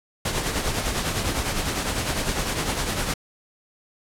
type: noise with tremolo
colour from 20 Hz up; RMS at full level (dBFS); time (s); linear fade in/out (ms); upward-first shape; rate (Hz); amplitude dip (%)
pink; -23; 0.25-3.14; 5; triangle; 9.9; 55
effects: low-pass 11000 Hz 12 dB/octave